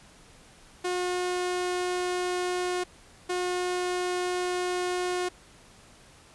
sawtooth tone pair in turn, 360.3 / 360.3 Hz, F#4 / F#4, -46 / -46 cents, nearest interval unison, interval 0 cents, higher neither, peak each -23 dBFS, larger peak neither, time 0.84-2.84 / 3.29-5.29 s, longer neither, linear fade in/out 10 ms, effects pink hiss -54 dBFS RMS until 6.34 s + resampled to 24000 Hz

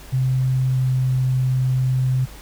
sine tone with pitch glide, 129.9 to 129.15 Hz, C3 to C3, -12 to -22 cents, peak -16 dBFS, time 0.12-2.26 s, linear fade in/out 20 ms, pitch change -10 cents, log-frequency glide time 0.7-0.79 s, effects added 50 Hz sine -39 dBFS peak until 2.41 s + pink hiss -43 dBFS RMS until 2.41 s

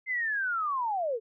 sine linear sweep, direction down, 2093 to 421.4 Hz, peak -27 dBFS, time 0.06-1.2 s, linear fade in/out 50 ms, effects none

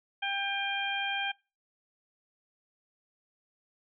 harmonic tone with a mistuned harmonic, 794 Hz, G5, 22 cents sharp, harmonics 1 / 2 / 3 / 4, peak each -35 / -35 / -35 / -35 dBFS, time 0.22-1.32 s, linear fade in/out 10 ms, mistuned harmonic 3, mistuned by +16 cents, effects noise-tail reverb RT60 0.3 s tail -24 dB re dry

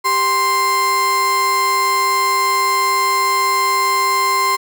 35% pulse tone pair together, 392 / 1046.5 Hz, G4 / C6, 0 / 0 cents, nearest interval octave + perfect fourth, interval 1700 cents, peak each -24 / -12 dBFS, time 0.04-4.57 s, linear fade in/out 20 ms, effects none

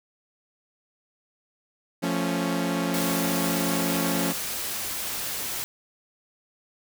sawtooth chord, F augmented, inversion none, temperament equal with one note detuned, 174.61 / 222.4 / 277.2 Hz, F3 / A3 / C#4, 0 / +19 / 0 cents, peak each -24 / -27 / -24 dBFS, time 2.02-4.33 s, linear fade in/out 20 ms
white noise, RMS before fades -31 dBFS, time 2.94-5.64 s, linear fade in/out 0 ms
effects none

